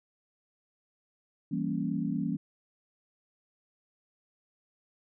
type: chord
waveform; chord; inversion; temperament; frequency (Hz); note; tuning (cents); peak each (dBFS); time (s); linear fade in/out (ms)
sine; E diminished seventh; none; equal with one note detuned; 166.73 / 196 / 233.1 / 277.2; E3 / G3 / Bb3 / Db4; +20 / 0 / 0 / 0; -34; 1.51-2.37; 10
effects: none